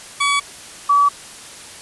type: tone pair in turn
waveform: 20% pulse / sine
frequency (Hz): 1136 / 1145.2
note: C#6 / D6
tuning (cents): +42 / -44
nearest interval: unison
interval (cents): 14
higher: second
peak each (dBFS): -10 / -10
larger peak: neither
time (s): 0.2-0.4 / 0.89-1.09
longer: neither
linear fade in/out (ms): 10
effects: white hiss -37 dBFS RMS until 1.81 s + resampled to 24000 Hz